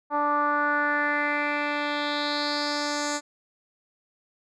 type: tone with low-pass filter sweep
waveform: 10% pulse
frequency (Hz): 293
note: D4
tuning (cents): -4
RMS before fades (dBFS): -26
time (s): 0.1-3.21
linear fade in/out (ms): 50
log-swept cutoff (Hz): 1000 to 7100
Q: 3.9
effects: none